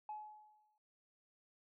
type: tone with exponential decay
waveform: sine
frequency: 850 Hz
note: G#5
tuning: 40 cents sharp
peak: -40 dBFS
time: 0.09-0.78 s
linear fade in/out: 2 ms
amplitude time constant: 150 ms
effects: tanh soft clip ceiling -38 dBFS